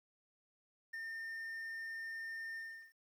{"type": "tone with ADSR envelope", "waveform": "triangle", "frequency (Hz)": 1812, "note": "A#6", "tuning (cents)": -50, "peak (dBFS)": -38, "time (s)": [0.93, 2.93], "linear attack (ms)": 11, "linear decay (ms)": 9, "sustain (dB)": -2, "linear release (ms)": 370, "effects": ["12-bit"]}